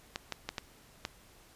clicks, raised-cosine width 0.2 ms, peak -17 dBFS, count 5, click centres 0.159 / 0.323 / 0.49 / 0.582 / 1.051 s, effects pink hiss -59 dBFS RMS until 1.55 s + resampled to 32000 Hz

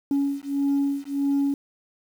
sine beating tone pair, 279.2 / 280.8 Hz, C#4 / C#4, +13 / +22 cents, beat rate 1.6 Hz, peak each -23 / -23 dBFS, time 0.11-1.54 s, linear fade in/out 2 ms, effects tanh soft clip ceiling -17 dBFS + 8-bit

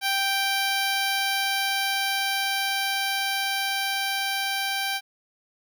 10% pulse tone with level ramp, 784 Hz, G5, in tune, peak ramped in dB -14 to -17 dBFS, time 0.01-5.01 s, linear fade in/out 50 ms, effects none

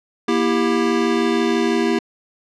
square chord, E diminished, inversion second, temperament just, 237.3 / 329.6 / 395.6 Hz, Bb3 / E4 / G4, +31 / 0 / +16 cents, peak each -21 dBFS, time 0.28-1.99 s, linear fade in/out 5 ms, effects low-pass 5000 Hz 12 dB/octave

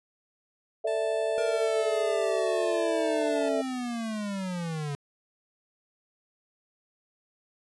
sine chord, A suspended fourth, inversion none, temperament equal with one note detuned, 444.3 / 587.3 / 659.3 Hz, A4 / D5 / E5, +17 / 0 / 0 cents, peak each -30 / -32 / -28 dBFS, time 0.84-3.62 s, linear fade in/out 10 ms
15% pulse tone, 880 Hz, A5, in tune, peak -33 dBFS, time 0.87-3.49 s, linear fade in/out 5 ms
square linear sweep, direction down, 475.6 to 140.2 Hz, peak -31 dBFS, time 1.38-4.95 s, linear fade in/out 0 ms
effects resampled to 24000 Hz

